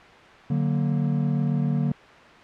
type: chord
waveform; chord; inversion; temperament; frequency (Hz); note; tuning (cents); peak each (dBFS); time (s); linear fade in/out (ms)
triangle; D augmented; none; equal; 146.83 / 185 / 233.1; D3 / F#3 / A#3; 0 / 0 / 0; -21 / -26 / -25; 0.5-1.92; 5
effects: white hiss -46 dBFS RMS until 2.43 s + low-pass 2000 Hz 12 dB/octave